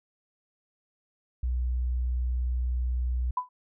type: tone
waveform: sine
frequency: 61.74 Hz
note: B1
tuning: in tune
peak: -25 dBFS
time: 1.43-3.31 s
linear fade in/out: 5 ms
type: tone with exponential decay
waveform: sine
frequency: 999 Hz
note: B5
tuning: 20 cents sharp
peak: -21 dBFS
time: 3.37-3.49 s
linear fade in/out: 5 ms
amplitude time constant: 26 ms
effects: none